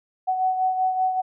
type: beating tone pair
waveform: sine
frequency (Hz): 747 / 752.2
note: F#5 / F#5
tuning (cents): +16 / +28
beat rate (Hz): 5.2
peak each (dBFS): -20 / -29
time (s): 0.27-1.22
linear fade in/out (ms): 20
effects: none